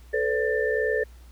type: tone cluster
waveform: sine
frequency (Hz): 436.9 / 499.3 / 568 / 1781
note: A4 / B4 / C#5 / A6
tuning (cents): -12 / +19 / +42 / +21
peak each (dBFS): -25 / -28 / -30 / -28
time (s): 0.13-1.04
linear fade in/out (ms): 10
effects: added 60 Hz sine -45 dBFS peak until 1.31 s + pink hiss -58 dBFS RMS until 1.31 s